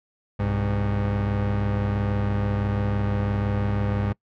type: tone pair together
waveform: 30% pulse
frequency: 63.73 / 101.4 Hz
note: C2 / G#2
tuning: -45 / -41 cents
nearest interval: minor sixth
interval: 804 cents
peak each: -27 / -20 dBFS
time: 0.39-4.13 s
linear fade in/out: 10 ms
effects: noise-tail reverb RT60 0.1 s tail -24 dB re dry + low-pass 2000 Hz 12 dB/octave